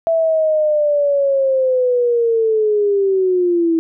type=linear sweep; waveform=sine; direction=down; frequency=663 to 324 Hz; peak=-12 dBFS; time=0.07-3.79 s; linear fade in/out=0 ms; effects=none